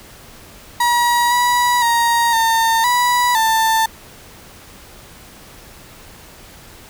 35% pulse tone with pitch steps, 958 / 974 / 936 / 907 / 979 / 890 Hz, A#5 / B5 / A#5 / A#5 / B5 / A5, +47 / -24 / +7 / -48 / -15 / +20 cents, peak -11 dBFS, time 0.8-3.86 s, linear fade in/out 5 ms, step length 510 ms, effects pink hiss -41 dBFS RMS until 6.89 s

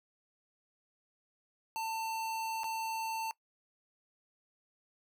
square tone with dropouts, 895 Hz, A5, 29 cents sharp, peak -35 dBFS, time 1.76-3.31 s, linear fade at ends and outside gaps 0 ms, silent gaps 2.634-2.642 s, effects noise-tail reverb RT60 0.1 s tail -21 dB re dry

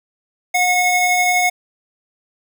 square tone pair together, 723 / 2181 Hz, F#5 / C#7, -40 / -29 cents, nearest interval octave + perfect fifth, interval 1911 cents, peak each -17 dBFS, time 0.54-1.5 s, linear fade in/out 10 ms, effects none

